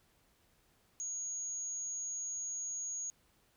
sine tone, 6660 Hz, G#8, 4 cents sharp, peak -37 dBFS, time 1-3.1 s, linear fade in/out 0 ms, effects pink hiss -71 dBFS RMS until 3.56 s

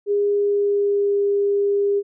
sine tone with pitch glide, 407.8 to 403.3 Hz, G#4 to G4, -32 to +49 cents, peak -16 dBFS, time 0.06-2.03 s, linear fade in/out 50 ms, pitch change -19 cents, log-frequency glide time 0.31-1.19 s, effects none

